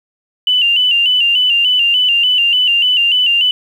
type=tone with vibrato; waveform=sine; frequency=2891 Hz; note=F#7; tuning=41 cents flat; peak=-9 dBFS; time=0.47-3.51 s; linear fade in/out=2 ms; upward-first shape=square; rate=3.4 Hz; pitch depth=60 cents each way; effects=7-bit